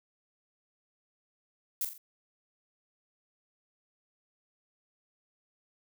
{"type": "noise with echo", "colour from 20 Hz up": "violet", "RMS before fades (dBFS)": -31, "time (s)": [1.81, 1.85], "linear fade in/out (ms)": 2, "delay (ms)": 43, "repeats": 3, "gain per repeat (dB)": -7, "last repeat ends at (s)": 1.979, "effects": []}